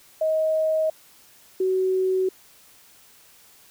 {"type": "tone pair in turn", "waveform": "sine", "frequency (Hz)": [631, 375.2], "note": ["D#5", "F#4"], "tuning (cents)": [24, 24], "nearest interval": "major sixth", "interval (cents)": 900, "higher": "first", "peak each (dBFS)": -19, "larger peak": "neither", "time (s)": [[0.21, 0.9], [1.6, 2.29]], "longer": "neither", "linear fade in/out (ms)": 5, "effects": ["white hiss -53 dBFS RMS until 3.7 s"]}